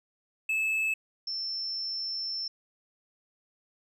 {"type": "tone pair in turn", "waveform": ["triangle", "sine"], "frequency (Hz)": [2608, 5353], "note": ["E7", "E8"], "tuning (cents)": [-19, 26], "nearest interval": "octave", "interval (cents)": 1245, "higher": "second", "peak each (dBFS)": [-24, -31], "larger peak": "first", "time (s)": [[0.49, 0.94], [1.27, 2.48]], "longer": "second", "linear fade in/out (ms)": 5, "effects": []}